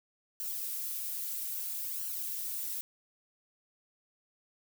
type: noise with flanger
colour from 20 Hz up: violet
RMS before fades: -37 dBFS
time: 0.4-2.81 s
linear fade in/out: 0 ms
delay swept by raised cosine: 0.68 to 6.08 ms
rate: 0.61 Hz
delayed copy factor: +0.9
effects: none